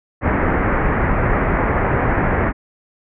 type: low-pass noise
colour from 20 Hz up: pink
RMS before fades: -17 dBFS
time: 0.21-2.53 s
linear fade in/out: 50 ms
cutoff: 2100 Hz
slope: 48 dB/octave
effects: none